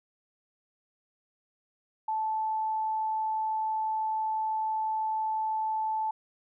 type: tone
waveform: sine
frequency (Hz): 874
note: A5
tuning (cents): -12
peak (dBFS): -27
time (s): 2.08-6.11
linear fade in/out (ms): 5
effects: none